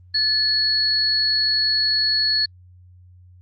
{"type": "tone pair together", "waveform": "sine", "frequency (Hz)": [1734, 4369], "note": ["A6", "C#8"], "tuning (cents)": [-26, -26], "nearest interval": "octave + major third", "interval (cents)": 1600, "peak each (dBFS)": [-27, -17], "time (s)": [0.14, 2.46], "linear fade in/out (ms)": 10, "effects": ["added 90 Hz sine -45 dBFS peak until 3.41 s", "Opus 32 kbps"]}